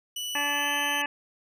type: tone with pitch glide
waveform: sawtooth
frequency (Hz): 2960 to 3056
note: F#7 to G7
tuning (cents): 0 to -45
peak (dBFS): -28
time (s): 0.16-1.02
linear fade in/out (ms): 5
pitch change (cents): +55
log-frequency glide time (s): 0.38-0.71
type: harmonic tone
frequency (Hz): 288.9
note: D4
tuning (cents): -28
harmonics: 1 / 2 / 3 / 4 / 6 / 7 / 8 / 9 / 10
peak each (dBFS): -39 / -40 / -32 / -37 / -30 / -38 / -42 / -32 / -37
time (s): 0.35-1.06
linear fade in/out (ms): 2
effects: none